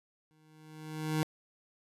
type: tone with exponential growth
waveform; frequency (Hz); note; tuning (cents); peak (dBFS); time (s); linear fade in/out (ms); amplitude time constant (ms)
25% pulse; 155.56; D#3; 0; -23; 0.31-1.23; 0; 200
effects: resampled to 32000 Hz